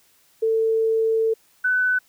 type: tone pair in turn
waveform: sine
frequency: 446.6 / 1502.2 Hz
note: A4 / F#6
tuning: +26 / +26 cents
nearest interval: octave + major sixth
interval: 2100 cents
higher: second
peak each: -17 dBFS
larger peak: neither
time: 0.42-1.34 / 1.64-1.99 s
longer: first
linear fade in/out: 10 ms
effects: white hiss -59 dBFS RMS until 2.08 s